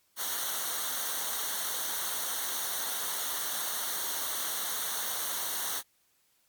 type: noise with comb filter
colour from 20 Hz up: white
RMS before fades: -33 dBFS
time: 0.16-5.83 s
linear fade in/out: 50 ms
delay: 0.4 ms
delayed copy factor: -0.8
effects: white hiss -70 dBFS RMS until 6.48 s + MP3 96 kbps